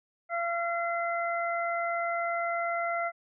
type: harmonic tone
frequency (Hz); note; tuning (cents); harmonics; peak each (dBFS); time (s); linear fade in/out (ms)
683; F5; -39; 1 / 2 / 3; -30 / -33 / -35; 0.29-3.12; 50
effects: none